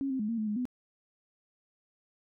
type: tone with pitch steps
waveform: sine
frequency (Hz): 273.8 / 263.2 / 211.3 / 230.3 / 216 / 209.4 / 249.6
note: C#4 / C4 / G#3 / A#3 / A3 / G#3 / B3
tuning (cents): -21 / +10 / +30 / -21 / -32 / +15 / +19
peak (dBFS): -29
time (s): 0.01-0.654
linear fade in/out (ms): 0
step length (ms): 92
effects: none